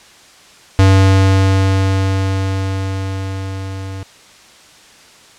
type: tone with level ramp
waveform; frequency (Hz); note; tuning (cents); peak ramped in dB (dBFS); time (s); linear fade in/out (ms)
square; 96.1; G2; -34; -6 to -25; 0.79-4.03; 0
effects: white hiss -43 dBFS RMS until 5.38 s + low-pass 7000 Hz 12 dB/octave